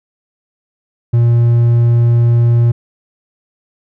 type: tone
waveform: triangle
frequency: 118.2 Hz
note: A#2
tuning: 24 cents sharp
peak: -5 dBFS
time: 1.13-2.72 s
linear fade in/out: 10 ms
effects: none